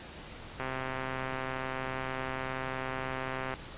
click train, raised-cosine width 0.5 ms, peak -20 dBFS, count 386, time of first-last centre 0.6-3.539 s, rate 131 Hz, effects pink hiss -46 dBFS RMS until 3.77 s + resampled to 8000 Hz

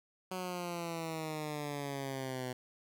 10% pulse exponential sweep, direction down, 186.2 to 125.4 Hz, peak -29 dBFS, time 0.31-2.53 s, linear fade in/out 5 ms, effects none

